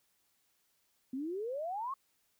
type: exponential sweep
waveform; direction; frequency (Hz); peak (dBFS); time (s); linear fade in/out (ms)
sine; up; 250.1 to 1126; -35; 1.13-1.94; 5
effects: white hiss -75 dBFS RMS until 2.39 s